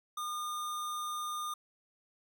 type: tone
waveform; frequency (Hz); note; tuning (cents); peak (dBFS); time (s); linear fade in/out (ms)
square; 1214; D#6; -43; -36; 0.17-1.54; 5
effects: none